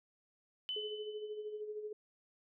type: tone with exponential decay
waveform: sine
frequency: 3018 Hz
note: F#7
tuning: 34 cents sharp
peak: -35 dBFS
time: 0.69-1.61 s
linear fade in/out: 0 ms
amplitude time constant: 200 ms
type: tone with tremolo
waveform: sine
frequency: 423.9 Hz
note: G#4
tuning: 35 cents sharp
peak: -38 dBFS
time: 0.76-1.93 s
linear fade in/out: 5 ms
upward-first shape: sine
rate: 13 Hz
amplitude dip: 55%
effects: none